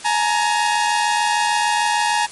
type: tone pair together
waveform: sawtooth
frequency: 844.4 / 931 Hz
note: G#5 / A#5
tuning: +29 / -2 cents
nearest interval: major second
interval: 169 cents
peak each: -15 / -15 dBFS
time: 0.04-2.27 s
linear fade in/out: 20 ms
effects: white hiss -37 dBFS RMS until 2.31 s + MP3 48 kbps